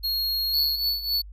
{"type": "tone", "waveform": "square", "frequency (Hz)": 4287, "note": "C8", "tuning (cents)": 41, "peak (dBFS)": -24, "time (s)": [0.03, 0.77], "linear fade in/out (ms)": 20}
{"type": "tone with tremolo", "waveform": "square", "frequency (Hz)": 4435, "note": "C#8", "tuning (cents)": 0, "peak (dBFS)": -21, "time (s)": [0.53, 1.22], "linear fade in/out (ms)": 10, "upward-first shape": "triangle", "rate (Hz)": 3.6, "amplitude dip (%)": 80}
{"effects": ["added 50 Hz sine -39 dBFS peak until 1.32 s"]}